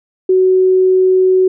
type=tone; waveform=sine; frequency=373.1 Hz; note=F#4; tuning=14 cents sharp; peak=-7 dBFS; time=0.29-1.48 s; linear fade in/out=5 ms; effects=none